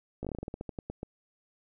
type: slowing click train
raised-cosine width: 2 ms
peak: -23 dBFS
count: 15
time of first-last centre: 0.23-1.031 s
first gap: 17 ms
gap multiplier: 1.17
effects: none